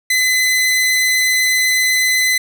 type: tone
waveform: sawtooth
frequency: 2023 Hz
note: B6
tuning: 41 cents sharp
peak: -9 dBFS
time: 0.1-2.38 s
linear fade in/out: 5 ms
effects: none